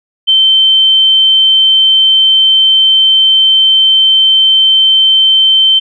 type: tone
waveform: sine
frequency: 3100 Hz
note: G7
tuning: 20 cents flat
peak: -4 dBFS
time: 0.27-5.8 s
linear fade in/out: 20 ms
effects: none